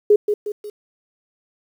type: tone with echo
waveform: sine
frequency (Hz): 416.6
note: G#4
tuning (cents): +5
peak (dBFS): -8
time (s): 0.1-0.16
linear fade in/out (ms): 5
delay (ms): 180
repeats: 3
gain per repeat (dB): -7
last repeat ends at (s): 0.7
effects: 8-bit